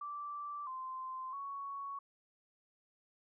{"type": "tone with pitch steps", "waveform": "sine", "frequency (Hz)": [1168, 1039, 1114], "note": ["D6", "C6", "C#6"], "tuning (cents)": [-10, -12, 8], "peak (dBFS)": -40, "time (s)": [0.01, 1.99], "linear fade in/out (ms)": 5, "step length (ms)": 660, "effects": []}